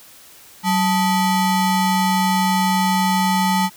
square ring-modulated tone, 534 Hz, C5, 35 cents sharp, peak -13 dBFS, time 0.63-3.7 s, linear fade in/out 50 ms, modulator 346 Hz, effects white hiss -45 dBFS RMS until 3.76 s

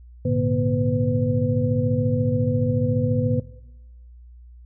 sine tone cluster, 104.4 / 118.7 / 145.2 / 241.2 / 504 Hz, G#2 / A#2 / D3 / B3 / B4, +10 / +32 / -19 / -41 / +35 cents, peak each -25 dBFS, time 0.25-3.4 s, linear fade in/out 5 ms, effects noise-tail reverb RT60 1.0 s tail -19 dB re dry + added 60 Hz sine -42 dBFS peak until 4.65 s

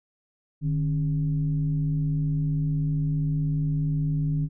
sine tone with frequency modulation, 150.7 Hz, D3, 45 cents sharp, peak -22 dBFS, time 0.61-4.49 s, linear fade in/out 50 ms, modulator 123 Hz, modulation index 0.48, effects none

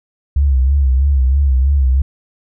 sine tone with vibrato, 67.5 Hz, C#2, 45 cents flat, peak -9 dBFS, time 0.36-2.02 s, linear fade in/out 5 ms, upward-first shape sine, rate 3.1 Hz, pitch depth 96 cents each way, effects none

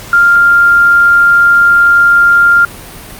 sine tone, 1397 Hz, F6, in tune, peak -3 dBFS, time 0.13-2.65 s, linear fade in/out 2 ms, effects pink hiss -29 dBFS RMS until 3.19 s + Opus 48 kbps

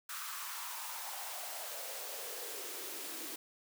white noise with high-pass filter sweep, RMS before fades -43 dBFS, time 0.09-3.36 s, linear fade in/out 5 ms, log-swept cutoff 1300 to 290 Hz, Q 4, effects none

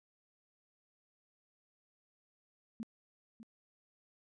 sine tone with echo, 225.6 Hz, A3, 44 cents sharp, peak -38 dBFS, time 2.8-2.83 s, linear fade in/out 0 ms, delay 600 ms, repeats 1, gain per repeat -12 dB, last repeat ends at 3.43 s, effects resampled to 22050 Hz

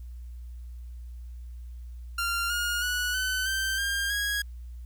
sawtooth tone with pitch steps, 1388 / 1428.7 / 1470.5 / 1513.6 / 1558 / 1603.6 / 1650.6 Hz, F6 / F6 / F#6 / F#6 / G6 / G6 / G#6, -11 / +39 / -11 / +39 / -11 / +39 / -11 cents, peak -23 dBFS, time 2.18-4.42 s, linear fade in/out 5 ms, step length 320 ms, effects added 60 Hz sine -38 dBFS peak until 4.85 s + white hiss -68 dBFS RMS until 4.85 s

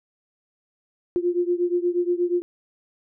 sine beating tone pair, 349.2 / 357.6 Hz, F4 / F4, 0 / +41 cents, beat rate 8.4 Hz, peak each -22 / -24 dBFS, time 1.16-2.42 s, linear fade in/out 0 ms, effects none

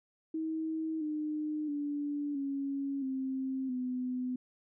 sine tone with pitch steps, 318.7 / 304.1 / 290.2 / 277 / 264.3 / 252.2 Hz, D#4 / D#4 / D4 / C#4 / C4 / B3, +42 / -40 / -21 / -1 / +18 / +36 cents, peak -32 dBFS, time 0.34-4.36 s, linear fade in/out 5 ms, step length 670 ms, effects none

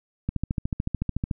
click train, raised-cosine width 5 ms, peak -13 dBFS, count 15, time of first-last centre 0.29-1.312 s, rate 13.7 Hz, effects none

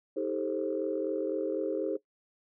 sine chord, A half-diminished seventh, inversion second, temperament just, 316.8 / 396 / 440 / 528 Hz, Eb4 / G4 / A4 / C5, +31 / +18 / 0 / +16 cents, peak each -34 dBFS, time 0.16-1.97 s, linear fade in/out 10 ms, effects noise-tail reverb RT60 0.1 s tail -17 dB re dry + tanh soft clip ceiling -19 dBFS

